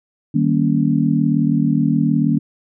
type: chord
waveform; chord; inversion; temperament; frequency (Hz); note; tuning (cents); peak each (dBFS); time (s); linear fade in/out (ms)
sine; Eb dominant seventh; none; just; 155.56 / 194.45 / 233.3 / 280; Eb3 / G3 / Bb3 / Db4; 0 / -14 / +2 / +18; -18 / -21 / -18 / -19; 0.34-2.39; 10
effects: none